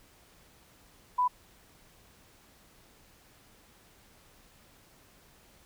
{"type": "tone", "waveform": "sine", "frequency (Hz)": 994, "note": "B5", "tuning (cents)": 11, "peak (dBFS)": -23, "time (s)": [1.18, 1.28], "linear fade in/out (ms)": 10, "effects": ["pink hiss -60 dBFS RMS until 5.65 s"]}